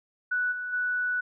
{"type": "tone with level steps", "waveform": "sine", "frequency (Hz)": 1480, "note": "F#6", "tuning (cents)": 0, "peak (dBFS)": [-24, -31, -25], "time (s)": [0.31, 1.21], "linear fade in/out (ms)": 10, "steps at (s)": [0.51, 0.72], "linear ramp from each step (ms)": 20, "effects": []}